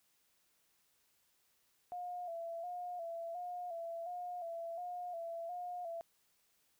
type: tone with vibrato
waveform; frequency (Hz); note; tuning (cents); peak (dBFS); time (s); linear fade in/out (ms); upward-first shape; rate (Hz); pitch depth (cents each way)
sine; 692; F5; -16; -40; 1.92-6.01; 0; square; 1.4; 54
effects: white hiss -75 dBFS RMS until 6.79 s